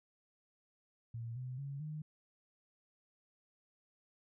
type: tone with pitch steps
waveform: sine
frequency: 115.9 / 127.12 / 139.43 / 152.93 Hz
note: A#2 / C3 / C#3 / D#3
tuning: -10 / -50 / +10 / -30 cents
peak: -40 dBFS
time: 1.14-2.02 s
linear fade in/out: 5 ms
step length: 220 ms
effects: none